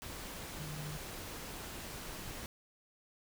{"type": "tone in noise", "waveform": "sine", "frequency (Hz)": 150.7, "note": "D3", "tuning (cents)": 45, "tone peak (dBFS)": -42, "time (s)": [0.6, 0.97], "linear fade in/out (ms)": 0, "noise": "pink", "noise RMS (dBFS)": -45, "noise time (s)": [0.02, 2.46], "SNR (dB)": 0, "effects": []}